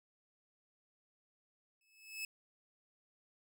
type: tone with exponential growth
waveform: sawtooth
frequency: 2600 Hz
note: E7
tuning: 24 cents flat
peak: -34 dBFS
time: 1.81-2.25 s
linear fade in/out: 2 ms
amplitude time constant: 94 ms
effects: none